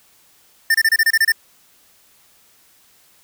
square tone bursts, 1798 Hz, A6, 37 cents sharp, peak -12 dBFS, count 9, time 0.7-1.321 s, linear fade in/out 5 ms, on 45 ms, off 27 ms, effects white hiss -54 dBFS RMS until 3.23 s

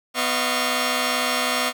10% pulse tone cluster, 249.8 / 614 / 687 / 1100 Hz, B3 / D#5 / F5 / C#6, +20 / -23 / -29 / -14 cents, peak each -18 dBFS, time 0.14-1.73 s, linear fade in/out 50 ms, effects none

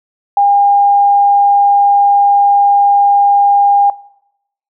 sine tone, 807 Hz, G#5, 50 cents flat, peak -6 dBFS, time 0.37-3.9 s, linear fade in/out 2 ms, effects noise-tail reverb RT60 0.8 s tail -20 dB re dry

